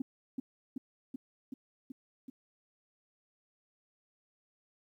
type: tone with echo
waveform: sine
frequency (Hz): 261.6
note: C4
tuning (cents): 0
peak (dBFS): -30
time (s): 0-0.02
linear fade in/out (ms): 5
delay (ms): 380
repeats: 6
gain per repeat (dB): -2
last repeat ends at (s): 2.3
effects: tanh soft clip ceiling -26 dBFS + 12-bit